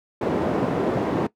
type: band-pass noise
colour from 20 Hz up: white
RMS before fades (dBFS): -23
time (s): 0.21-1.27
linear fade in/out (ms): 5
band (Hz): 160 to 450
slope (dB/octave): 12
effects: noise-tail reverb RT60 0.1 s tail -18 dB re dry